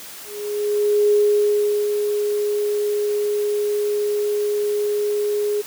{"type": "tone with ADSR envelope", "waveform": "sine", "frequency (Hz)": 415.3, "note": "G#4", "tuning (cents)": 0, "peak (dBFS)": -12, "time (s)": [0.24, 5.62], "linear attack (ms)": 880, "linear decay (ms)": 750, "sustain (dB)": -6, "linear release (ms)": 16, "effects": ["white hiss -37 dBFS RMS until 5.66 s", "high-pass 150 Hz 12 dB/octave"]}